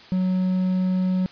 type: tone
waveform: triangle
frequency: 185 Hz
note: F#3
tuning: in tune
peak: -17 dBFS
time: 0.12-1.26 s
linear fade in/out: 0 ms
effects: white hiss -46 dBFS RMS until 1.31 s + resampled to 11025 Hz